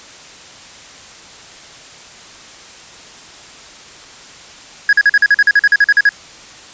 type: tone bursts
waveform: triangle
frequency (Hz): 1661.2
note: G#6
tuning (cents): 0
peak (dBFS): -4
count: 15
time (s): 4.89-6.091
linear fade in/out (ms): 2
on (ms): 39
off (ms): 44
effects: white hiss -37 dBFS RMS until 6.73 s + resampled to 16000 Hz